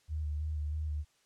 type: tone with vibrato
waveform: sine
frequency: 76 Hz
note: D#2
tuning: 40 cents flat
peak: -32 dBFS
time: 0.08-1.05 s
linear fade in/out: 50 ms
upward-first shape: square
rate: 3.1 Hz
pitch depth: 27 cents each way
effects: white hiss -70 dBFS RMS until 1.25 s + low-pass 8000 Hz 12 dB/octave